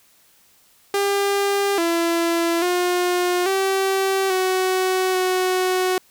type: tone with pitch steps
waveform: sawtooth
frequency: 400.1 / 336.9 / 357.2 / 385.9 / 373.2 / 369.5 Hz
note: G4 / E4 / F4 / G4 / F#4 / F#4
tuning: +35 / +38 / +39 / -27 / +15 / -2 cents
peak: -14 dBFS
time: 0.94-5.98 s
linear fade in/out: 2 ms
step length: 840 ms
effects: white hiss -56 dBFS RMS until 6.1 s